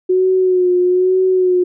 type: tone with vibrato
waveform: sine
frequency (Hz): 366.5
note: F#4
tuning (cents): -16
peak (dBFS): -10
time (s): 0.09-1.64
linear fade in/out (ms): 10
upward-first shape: sine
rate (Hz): 1.1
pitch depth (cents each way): 37
effects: none